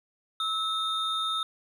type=tone pair together; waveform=triangle; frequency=1300 / 3656 Hz; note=E6 / A#7; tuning=-24 / -34 cents; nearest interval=octave + tritone; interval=1790 cents; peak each=-28 dBFS; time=0.4-1.43 s; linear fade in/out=2 ms; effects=none